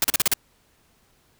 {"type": "noise bursts", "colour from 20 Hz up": "white", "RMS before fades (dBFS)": -19, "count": 6, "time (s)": [0.02, 0.337], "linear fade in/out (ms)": 2, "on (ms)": 22, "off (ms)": 37, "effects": ["pink hiss -62 dBFS RMS until 1.39 s"]}